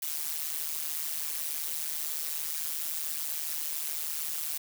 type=noise with amplitude modulation; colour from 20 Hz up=blue; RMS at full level=-30 dBFS; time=0.02-4.58 s; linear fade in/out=5 ms; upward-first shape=sine; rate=154 Hz; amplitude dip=90%; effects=none